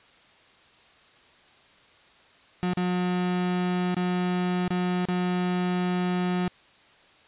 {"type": "tone with dropouts", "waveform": "35% pulse", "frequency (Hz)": 180, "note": "F#3", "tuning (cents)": -47, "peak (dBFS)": -22, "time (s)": [2.63, 6.48], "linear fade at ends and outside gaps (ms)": 0, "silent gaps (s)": [[2.735, 2.772], [3.945, 3.967], [4.68, 4.705], [5.053, 5.086]], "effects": ["white hiss -56 dBFS RMS until 7.27 s", "resampled to 8000 Hz"]}